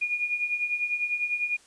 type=tone with tremolo; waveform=sine; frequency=2438 Hz; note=D#7; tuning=36 cents flat; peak=-22 dBFS; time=0.01-1.57 s; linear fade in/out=10 ms; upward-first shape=triangle; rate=10 Hz; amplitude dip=75%; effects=white hiss -57 dBFS RMS until 1.66 s + resampled to 22050 Hz